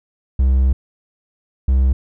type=tone pair in turn; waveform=triangle; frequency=65.41 / 65.41 Hz; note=C2 / C2; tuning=0 / 0 cents; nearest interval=unison; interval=0 cents; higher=neither; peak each=-9 dBFS; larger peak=neither; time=0.39-0.73 / 1.68-1.93 s; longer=first; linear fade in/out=5 ms; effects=none